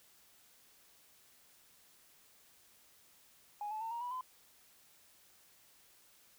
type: tone with pitch steps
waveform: sine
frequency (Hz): 830 / 864.7 / 900.9 / 938.7 / 978 / 1018.9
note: G#5 / A5 / A5 / A#5 / B5 / C6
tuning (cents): -1 / -30 / +41 / +12 / -17 / -46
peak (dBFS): -37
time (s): 3.61-4.21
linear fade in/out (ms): 2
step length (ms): 100
effects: tanh soft clip ceiling -33 dBFS + white hiss -65 dBFS RMS until 6.38 s